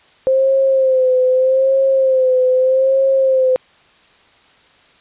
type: tone with vibrato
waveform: sine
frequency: 523.3 Hz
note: C5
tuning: in tune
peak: -10 dBFS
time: 0.27-3.56 s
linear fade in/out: 0 ms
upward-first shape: sine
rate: 0.81 Hz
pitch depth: 47 cents each way
effects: white hiss -50 dBFS RMS until 5 s + resampled to 8000 Hz